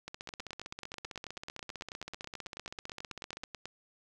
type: two click trains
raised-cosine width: 0.2 ms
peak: -24 / -24 dBFS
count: 32 / 53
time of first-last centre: 0.29-3.656 / 0.08-3.435 s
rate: 9.21 / 15.5 Hz
effects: none